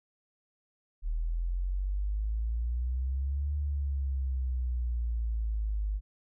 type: exponential two-way sweep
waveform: sine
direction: up then down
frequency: 38.68 to 73.42 to 50.1 Hz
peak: -28 dBFS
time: 1.02-6.01 s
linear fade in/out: 50 ms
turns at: 3.55 s
effects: none